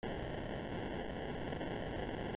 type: noise with sample-and-hold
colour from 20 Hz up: violet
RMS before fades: -41 dBFS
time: 0.03-2.35 s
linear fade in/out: 0 ms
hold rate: 1225 Hz
effects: resampled to 8000 Hz